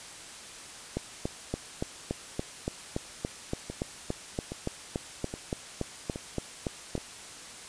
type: two click trains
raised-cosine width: 2 ms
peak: -16 / -22 dBFS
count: 22 / 5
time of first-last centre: 0.97-6.953 / 3.7-6.979 s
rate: 3.51 / 1.22 Hz
effects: white hiss -45 dBFS RMS until 7.68 s + resampled to 22050 Hz